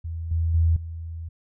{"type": "tone with level steps", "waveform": "sine", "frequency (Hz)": 82.41, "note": "E2", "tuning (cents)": 0, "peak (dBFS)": [-28, -20, -16, -31], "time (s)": [0.04, 1.29], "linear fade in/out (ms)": 10, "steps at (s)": [0.31, 0.54, 0.76], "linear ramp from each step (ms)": 5, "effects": []}